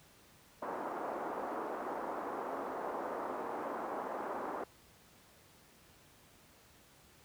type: band-pass noise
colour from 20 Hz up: white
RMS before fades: -40 dBFS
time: 0.62-4.64 s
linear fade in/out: 5 ms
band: 260 to 1100 Hz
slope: 24 dB/octave
effects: pink hiss -62 dBFS RMS until 7.24 s + high-pass 60 Hz 12 dB/octave